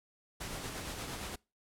pink noise with tremolo, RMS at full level -40 dBFS, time 0.4-1.36 s, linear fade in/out 10 ms, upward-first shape sine, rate 8.6 Hz, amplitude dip 30%, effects noise-tail reverb RT60 0.3 s tail -26 dB re dry + low-pass 12000 Hz 12 dB/octave

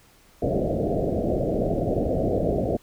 white low-pass noise, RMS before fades -24 dBFS, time 0.42-2.77 s, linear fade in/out 5 ms, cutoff 690 Hz, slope 96 dB/octave, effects pink hiss -56 dBFS RMS until 2.82 s

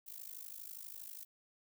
violet noise with amplitude modulation, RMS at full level -45 dBFS, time 0.06-1.25 s, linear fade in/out 20 ms, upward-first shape sine, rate 52.4 Hz, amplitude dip 90%, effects none

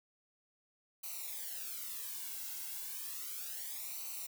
blue noise with flanger, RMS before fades -43 dBFS, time 1.03-4.27 s, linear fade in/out 10 ms, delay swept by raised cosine 0.58 to 1.68 ms, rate 0.33 Hz, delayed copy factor -1, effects none

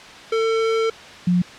square / sine tone pair in turn, 448.8 / 178.11 Hz, A4 / F3, +34 / +34 cents, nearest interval octave + major third, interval 1600 cents, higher first, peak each -18 / -14 dBFS, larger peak second, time 0.32-0.9 / 1.27-1.42 s, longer first, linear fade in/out 5 ms, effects white hiss -39 dBFS RMS until 1.58 s + low-pass 4000 Hz 12 dB/octave

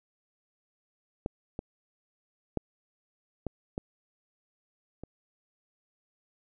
clicks, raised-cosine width 2 ms, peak -17 / -21 / -15 / -19 / -19 / -27 dBFS, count 6, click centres 1.261 / 1.591 / 2.573 / 3.467 / 3.779 / 5.036 s, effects none

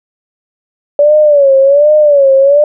sine tone with vibrato, 572 Hz, D5, 46 cents flat, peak -3 dBFS, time 0.99-2.64 s, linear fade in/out 2 ms, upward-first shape sine, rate 1.3 Hz, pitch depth 110 cents each way, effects none

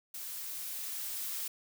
blue noise with level ramp, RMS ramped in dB -42 to -37 dBFS, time 0.14-1.48 s, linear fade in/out 5 ms, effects none

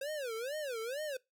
square tone with vibrato, 523.3 Hz, C5, in tune, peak -37 dBFS, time 0.01-1.17 s, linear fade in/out 5 ms, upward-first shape sine, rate 2.2 Hz, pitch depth 290 cents each way, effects noise-tail reverb RT60 0.2 s tail -22 dB re dry

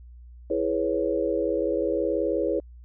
sine chord, C# minor seventh, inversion first, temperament equal, 329.6 / 415.3 / 493.9 / 554.4 Hz, E4 / G#4 / B4 / C#5, 0 / 0 / 0 / 0 cents, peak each -28 dBFS, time 0.5-2.6 s, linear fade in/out 5 ms, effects added 60 Hz sine -43 dBFS peak until 2.84 s

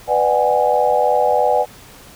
sine chord, G# half-diminished seventh, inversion first, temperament just, 498.4 / 598 / 747.5 / 830.6 Hz, B4 / D5 / F#5 / G#5, +16 / +31 / +17 / 0 cents, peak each -18 dBFS, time 0.07-1.66 s, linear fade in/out 50 ms, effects pink hiss -42 dBFS RMS until 2.15 s

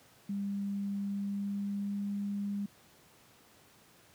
sine tone with pitch glide, 200 to 201.9 Hz, G3 to G#3, +35 to -49 cents, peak -32 dBFS, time 0.29-2.66 s, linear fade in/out 5 ms, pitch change +16 cents, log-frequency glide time 1.17-2.1 s, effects pink hiss -61 dBFS RMS until 4.14 s + high-pass 100 Hz 12 dB/octave

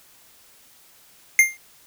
square tone with exponential decay, 2111 Hz, C7, 15 cents sharp, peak -8 dBFS, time 1.39-1.57 s, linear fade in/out 1 ms, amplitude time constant 39 ms, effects white hiss -53 dBFS RMS until 1.86 s

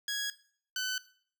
15% pulse tone pair in turn, 1661.2 / 1510.6 Hz, G#6 / F#6, 0 / +35 cents, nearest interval major second, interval 165 cents, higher first, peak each -25 dBFS, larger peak neither, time 0.08-0.3 / 0.76-0.98 s, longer neither, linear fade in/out 2 ms, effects noise-tail reverb RT60 0.5 s tail -17 dB re dry

